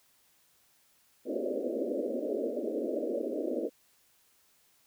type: band-pass noise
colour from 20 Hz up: white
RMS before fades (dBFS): -33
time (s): 1.25-3.7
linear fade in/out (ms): 50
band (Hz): 230 to 610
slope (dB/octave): 96
effects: white hiss -67 dBFS RMS until 4.86 s